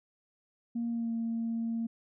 sine tone with pitch glide, 234.2 to 229.1 Hz, A#3 to A#3, +8 to -30 cents, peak -29 dBFS, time 0.75-1.87 s, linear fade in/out 10 ms, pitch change -38 cents, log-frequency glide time 0.89-1.12 s, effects tanh soft clip ceiling -26 dBFS

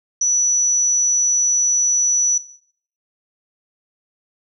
sine tone, 5920 Hz, F#8, in tune, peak -14 dBFS, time 0.21-2.38 s, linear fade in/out 5 ms, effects noise-tail reverb RT60 0.6 s tail -17 dB re dry

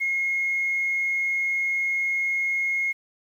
sine tone, 2156 Hz, C#7, 49 cents flat, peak -21 dBFS, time 0-2.93 s, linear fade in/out 20 ms, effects tanh soft clip ceiling -17 dBFS + 9-bit

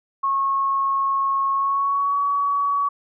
sine tone with pitch glide, 1093 to 1130.9 Hz, C#6 to C#6, -25 to +34 cents, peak -18 dBFS, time 0.23-2.89 s, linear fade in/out 10 ms, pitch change +59 cents, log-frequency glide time 1.52-2.17 s, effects none

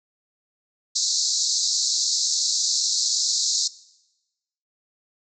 pink band-pass noise, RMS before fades -23 dBFS, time 0.95-3.68 s, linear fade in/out 10 ms, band 4000 to 7400 Hz, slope 96 dB/octave, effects noise-tail reverb RT60 1.0 s tail -20 dB re dry

